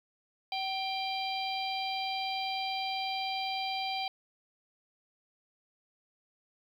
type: harmonic tone with a mistuned harmonic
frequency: 791 Hz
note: G5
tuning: 15 cents sharp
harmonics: 1 / 3 / 4 / 5 / 6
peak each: -34 / -39 / -40 / -41 / -42 dBFS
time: 0.52-4.08 s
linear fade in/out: 2 ms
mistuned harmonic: 1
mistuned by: -51 cents
effects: 10-bit